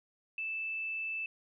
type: tone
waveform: sine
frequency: 2637 Hz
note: E7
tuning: in tune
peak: -34 dBFS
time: 0.38-1.26 s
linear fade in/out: 2 ms
effects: none